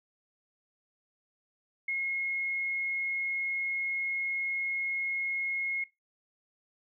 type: tone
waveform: sine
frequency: 2161 Hz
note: C#7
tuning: 45 cents flat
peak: -29 dBFS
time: 1.88-5.84 s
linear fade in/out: 5 ms
effects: noise-tail reverb RT60 0.2 s tail -19 dB re dry